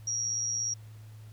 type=tone with amplitude modulation; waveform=sine; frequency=5680 Hz; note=F8; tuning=28 cents sharp; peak=-26 dBFS; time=0.07-0.74 s; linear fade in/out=5 ms; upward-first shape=sine; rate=117 Hz; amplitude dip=55%; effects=added 108 Hz sine -45 dBFS peak until 1.32 s + pink hiss -61 dBFS RMS until 1.32 s